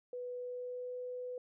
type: tone with pitch glide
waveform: sine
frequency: 493.9 to 498.2 Hz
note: B4 to B4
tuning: 0 to +15 cents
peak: -39 dBFS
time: 0.13-1.38 s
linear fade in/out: 2 ms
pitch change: +15 cents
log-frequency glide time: 0.36-0.98 s
effects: none